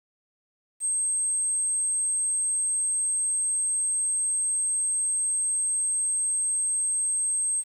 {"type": "tone", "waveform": "sine", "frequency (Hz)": 8372, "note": "C9", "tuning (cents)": 0, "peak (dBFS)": -23, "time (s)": [0.8, 7.64], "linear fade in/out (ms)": 50, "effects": ["9-bit"]}